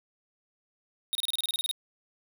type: tone bursts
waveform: square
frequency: 3729 Hz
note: A#7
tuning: in tune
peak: -27 dBFS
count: 12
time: 1.13-1.712 s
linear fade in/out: 0 ms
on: 21 ms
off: 30 ms
effects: none